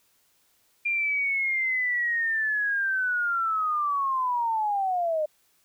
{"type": "linear sweep", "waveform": "sine", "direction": "down", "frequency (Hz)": [2400, 599], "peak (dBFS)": -23, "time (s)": [0.85, 5.26], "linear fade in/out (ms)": 10, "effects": ["white hiss -66 dBFS RMS until 5.64 s"]}